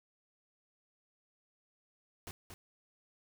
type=noise with echo; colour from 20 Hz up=pink; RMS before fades=-45 dBFS; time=2.27-2.31 s; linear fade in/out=0 ms; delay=230 ms; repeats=1; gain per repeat=-5 dB; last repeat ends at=2.54 s; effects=none